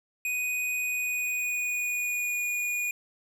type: tone with pitch glide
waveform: square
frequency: 2489 to 2448 Hz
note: D#7 to D#7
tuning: 0 to -29 cents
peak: -28 dBFS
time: 0.25-2.91 s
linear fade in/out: 2 ms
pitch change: -29 cents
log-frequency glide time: 0.78-2.46 s
effects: none